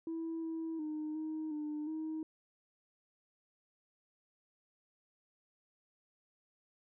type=tone with pitch steps; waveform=sine; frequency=327.5 / 325 / 306.7 / 313.1 / 300.7 / 315.1 Hz; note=E4 / E4 / D#4 / D#4 / D4 / D#4; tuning=-11 / -24 / -25 / +11 / +41 / +22 cents; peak=-35 dBFS; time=0.07-2.23 s; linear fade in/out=2 ms; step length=360 ms; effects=tanh soft clip ceiling -34 dBFS